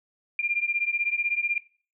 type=beating tone pair; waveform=sine; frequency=2389 / 2405 Hz; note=D7 / D7; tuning=+29 / +41 cents; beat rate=16 Hz; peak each=-27 dBFS; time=0.39-1.58 s; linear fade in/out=2 ms; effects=noise-tail reverb RT60 0.4 s tail -20 dB re dry